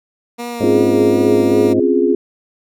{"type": "tone with vibrato", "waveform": "15% pulse", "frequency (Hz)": 236.6, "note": "A#3", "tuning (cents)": 26, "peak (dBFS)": -17, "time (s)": [0.38, 1.74], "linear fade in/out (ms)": 20, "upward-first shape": "sine", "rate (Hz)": 2.7, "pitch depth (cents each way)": 22}
{"type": "harmonic tone", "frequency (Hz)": 104.7, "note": "G#2", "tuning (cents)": 15, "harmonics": [1, 2, 3, 4, 5, 6], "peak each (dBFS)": [-25, -24, -25, -22, -24, -25], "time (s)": [0.6, 1.8], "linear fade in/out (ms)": 5}
{"type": "chord", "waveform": "sine", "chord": "Db major seventh", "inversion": "third", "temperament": "equal", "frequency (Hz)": [261.6, 277.2, 349.2, 415.3], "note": ["C4", "Db4", "F4", "Ab4"], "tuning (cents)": [0, 0, 0, 0], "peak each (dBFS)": [-17, -20, -15, -15], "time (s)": [0.63, 2.15], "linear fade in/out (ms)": 2}
{"effects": []}